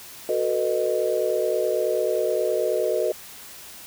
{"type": "chord", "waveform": "sine", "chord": "B dominant seventh", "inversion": "second", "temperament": "just", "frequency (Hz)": [370.4, 444.5, 493.9, 617.4], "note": ["F#4", "A4", "B4", "D#5"], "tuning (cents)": [2, 18, 0, -14], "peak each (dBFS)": [-27, -26, -26, -25], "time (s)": [0.29, 3.12], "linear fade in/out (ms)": 2, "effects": ["white hiss -42 dBFS RMS until 3.86 s"]}